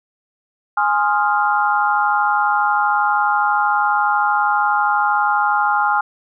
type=chord; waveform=sine; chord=F minor seventh; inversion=first; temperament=equal; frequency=830.6 / 1046.5 / 1244.5 / 1396.9 Hz; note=Ab5 / C6 / Eb6 / F6; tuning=0 / 0 / 0 / 0 cents; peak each=-17 / -22 / -22 / -19 dBFS; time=0.77-6.01 s; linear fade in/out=5 ms; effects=none